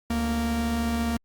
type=tone pair together; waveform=45% pulse; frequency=72.6 / 232.1 Hz; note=D2 / A#3; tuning=-19 / -7 cents; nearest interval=octave + minor sixth; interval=2012 cents; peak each=-30 / -25 dBFS; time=0.1-1.17 s; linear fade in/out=5 ms; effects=Opus 48 kbps